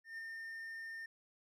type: tone with ADSR envelope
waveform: triangle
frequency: 1813 Hz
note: A#6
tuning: 49 cents flat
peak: -40 dBFS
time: 0.04-1.06 s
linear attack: 140 ms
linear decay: 13 ms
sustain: -2 dB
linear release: 5 ms
effects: none